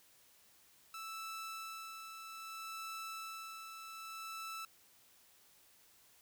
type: tone with tremolo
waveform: sawtooth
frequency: 1318.5 Hz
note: E6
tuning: in tune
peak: -39 dBFS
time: 0.94-4.65 s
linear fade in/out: 2 ms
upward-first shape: sine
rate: 0.62 Hz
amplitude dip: 45%
effects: white hiss -66 dBFS RMS until 6.21 s